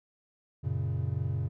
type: chord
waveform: triangle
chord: F# major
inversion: none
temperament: equal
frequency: 92.5 / 116.54 / 138.59 Hz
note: F#2 / A#2 / C#3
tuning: 0 / 0 / 0 cents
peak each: -31 dBFS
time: 0.63-1.49 s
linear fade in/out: 20 ms
effects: none